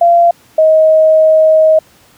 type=tone pair in turn; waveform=sine; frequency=687 / 630.5 Hz; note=F5 / D#5; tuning=-29 / +23 cents; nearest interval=minor second; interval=148 cents; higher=first; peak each=-4 dBFS; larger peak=neither; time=0.01-0.31 / 0.58-1.79 s; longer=second; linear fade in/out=5 ms; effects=pink hiss -46 dBFS RMS until 2.17 s + high-pass 80 Hz 12 dB/octave